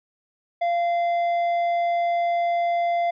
sine tone with tanh clipping, 690 Hz, F5, 21 cents flat, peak -21 dBFS, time 0.61-3.11 s, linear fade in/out 10 ms, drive 7 dB, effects none

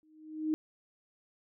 sine tone with exponential growth, 311.1 Hz, D#4, in tune, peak -25 dBFS, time 0.03-0.54 s, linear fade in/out 0 ms, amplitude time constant 110 ms, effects none

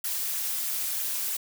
blue noise with flanger, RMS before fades -30 dBFS, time 0.04-1.37 s, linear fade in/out 5 ms, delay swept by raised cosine 0.2 to 5.4 ms, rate 3.1 Hz, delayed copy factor -0.5, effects none

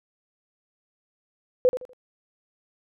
sine tone with echo, 504 Hz, B4, 35 cents sharp, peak -14 dBFS, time 1.65-1.69 s, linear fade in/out 0 ms, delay 81 ms, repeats 3, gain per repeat -11 dB, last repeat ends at 1.933 s, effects none

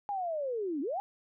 sine linear two-way sweep, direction down then up, 830 to 262.8 to 830 Hz, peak -31 dBFS, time 0.09-1 s, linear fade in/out 0 ms, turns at 0.81 s, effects none

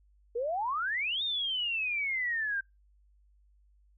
sine exponential two-way sweep, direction up then down, 450 to 3729 to 1564 Hz, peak -29 dBFS, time 0.35-2.61 s, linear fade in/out 10 ms, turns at 1.23 s, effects noise-tail reverb RT60 0.2 s tail -25 dB re dry + added 50 Hz sine -61 dBFS peak until 3.97 s

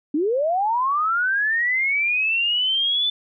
sine linear sweep, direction up, 277.2 to 3520 Hz, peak -18 dBFS, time 0.14-3.1 s, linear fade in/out 5 ms, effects none

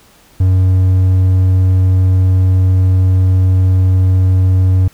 triangle tone, 93.1 Hz, F#2, 11 cents sharp, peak -5 dBFS, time 0.4-4.88 s, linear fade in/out 5 ms, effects pink hiss -46 dBFS RMS until 4.93 s

